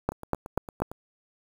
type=two click trains; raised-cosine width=1 ms; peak=-10 / -24 dBFS; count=4 / 8; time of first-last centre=0.09-0.82 / 0.12-0.915 s; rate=4.11 / 8.8 Hz; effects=7-bit